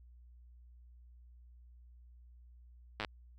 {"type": "slowing click train", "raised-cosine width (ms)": 0.3, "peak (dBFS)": -21, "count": 6, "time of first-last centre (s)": [3, 3.048], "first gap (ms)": 9, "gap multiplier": 1.03, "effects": ["added 60 Hz sine -55 dBFS peak until 3.38 s"]}